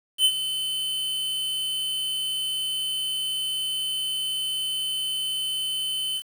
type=tone with ADSR envelope; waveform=square; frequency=3047 Hz; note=G7; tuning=50 cents flat; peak=-15 dBFS; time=0.18-6.23 s; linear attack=69 ms; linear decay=60 ms; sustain=-11 dB; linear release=63 ms; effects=7-bit